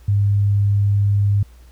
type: tone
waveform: sine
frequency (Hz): 101.3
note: G#2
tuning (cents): -43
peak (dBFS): -13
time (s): 0.08-1.43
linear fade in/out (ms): 5
effects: added 60 Hz sine -42 dBFS peak until 1.71 s + pink hiss -55 dBFS RMS until 1.71 s